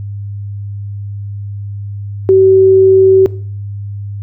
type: tone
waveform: sine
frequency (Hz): 381.5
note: G4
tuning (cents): -47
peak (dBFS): -3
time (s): 2.29-3.26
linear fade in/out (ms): 0
effects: noise-tail reverb RT60 0.5 s tail -19 dB re dry + added 101 Hz sine -20 dBFS peak until 4.22 s